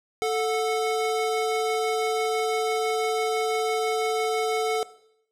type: tone pair together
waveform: square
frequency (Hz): 439.2 / 730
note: A4 / F#5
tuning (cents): -3 / -24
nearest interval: major sixth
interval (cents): 879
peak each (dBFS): -25 / -29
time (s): 0.22-4.83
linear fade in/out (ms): 0
effects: noise-tail reverb RT60 0.7 s tail -17 dB re dry + low-pass 11000 Hz 12 dB/octave